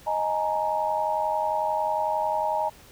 sine chord, D# suspended fourth, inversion none, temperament equal with one note detuned, 622.3 / 841.2 / 932.3 Hz, D#5 / G#5 / A#5, 0 / +22 / 0 cents, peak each -28 / -27 / -27 dBFS, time 0.06-2.7 s, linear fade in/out 20 ms, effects pink hiss -51 dBFS RMS until 2.91 s

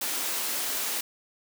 white high-pass noise, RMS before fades -30 dBFS, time 0.01-1.01 s, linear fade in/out 5 ms, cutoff 230 Hz, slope 24 dB/octave, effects none

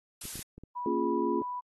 blue noise, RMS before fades -38 dBFS, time 0.21-0.43 s, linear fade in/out 5 ms
clicks, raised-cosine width 3 ms, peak -33 dBFS, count 5, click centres 0.254 / 0.356 / 0.393 / 0.58 / 0.636 s
sine tone with pitch glide, 981 to 987.8 Hz, B5 to B5, -12 to 0 cents, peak -33 dBFS, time 0.75-1.61 s, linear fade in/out 20 ms, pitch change +12 cents, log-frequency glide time 1.23-1.44 s
sine chord, Bb minor seventh, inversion none, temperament equal, 233.1 / 277.2 / 349.2 / 415.3 Hz, Bb3 / Db4 / F4 / Ab4, 0 / 0 / 0 / 0 cents, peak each -34 / -33 / -30 / -33 dBFS, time 0.86-1.42 s, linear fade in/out 2 ms
effects AAC 32 kbps

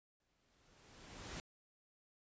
pink noise with exponential growth, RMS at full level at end -45 dBFS, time 0.2-1.4 s, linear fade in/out 1 ms, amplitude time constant 260 ms, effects resampled to 16000 Hz

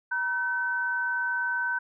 sine tone pair together, 954 / 1525.4 Hz, A#5 / G6, +40 / -48 cents, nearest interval minor sixth, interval 812 cents, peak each -33 / -26 dBFS, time 0.11-1.79 s, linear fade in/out 10 ms, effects none

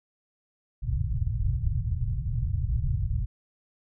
white low-pass noise, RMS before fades -27 dBFS, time 0.82-3.26 s, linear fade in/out 20 ms, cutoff 130 Hz, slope 48 dB/octave, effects none

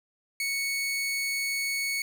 sawtooth tone, 2217 Hz, C#7, in tune, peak -24 dBFS, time 0.4-2.02 s, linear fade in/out 2 ms, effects none

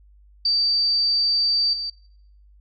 sine tone with level steps, 4638 Hz, D8, 22 cents flat, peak -17 / -25 dBFS, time 0.45-1.9 s, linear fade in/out 5 ms, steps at 1.73 s, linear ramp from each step 5 ms, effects noise-tail reverb RT60 0.7 s tail -21 dB re dry + added 50 Hz sine -49 dBFS peak until 2.6 s

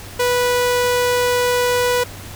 sawtooth tone, 491.5 Hz, B4, 8 cents flat, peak -11 dBFS, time 0.19-2.04 s, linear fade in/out 10 ms, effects added 97 Hz sine -37 dBFS peak until 2.35 s + pink hiss -36 dBFS RMS until 2.35 s

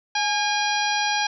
harmonic tone with a mistuned harmonic, 813 Hz, G#5, 37 cents flat, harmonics 1 / 2 / 3 / 4 / 5 / 6 / 7, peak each -24 / -27 / -29 / -30 / -31 / -32 / -32 dBFS, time 0.15-1.27 s, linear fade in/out 5 ms, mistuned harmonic 1, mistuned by +48 cents, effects none

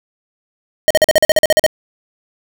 square tone bursts, 622.3 Hz, D#5, in tune, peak -7 dBFS, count 12, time 0.88-1.664 s, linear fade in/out 0 ms, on 25 ms, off 44 ms, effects 7-bit

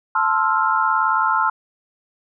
sine chord, F major seventh, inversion first, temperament equal, 880 / 1046.5 / 1318.5 / 1396.9 Hz, A5 / C6 / E6 / F6, 0 / 0 / 0 / 0 cents, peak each -21 dBFS, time 0.15-1.5 s, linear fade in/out 5 ms, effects none

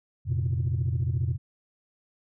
sine chord, F suspended fourth, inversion none, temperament equal with one note detuned, 88.37 / 116.54 / 130.81 Hz, F2 / Bb2 / C3, +21 / 0 / 0 cents, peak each -27 dBFS, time 0.25-1.38 s, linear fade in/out 50 ms, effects tanh soft clip ceiling -19 dBFS

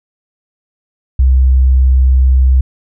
sine tone, 64.8 Hz, C2, 16 cents flat, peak -5 dBFS, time 1.19-2.61 s, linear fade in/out 5 ms, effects none

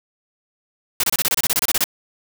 white noise bursts, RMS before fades -18 dBFS, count 14, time 1-1.841 s, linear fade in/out 2 ms, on 35 ms, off 27 ms, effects none

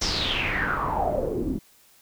pink noise with low-pass filter sweep, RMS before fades -26 dBFS, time 0.01-1.59 s, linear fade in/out 10 ms, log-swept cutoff 5800 to 250 Hz, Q 7.4, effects white hiss -57 dBFS RMS until 2.01 s

